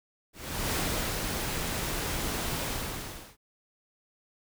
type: noise with ADSR envelope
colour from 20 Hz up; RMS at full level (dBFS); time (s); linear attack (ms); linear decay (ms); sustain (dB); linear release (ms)
pink; -29; 0.33-3.37; 400; 420; -3; 720
effects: none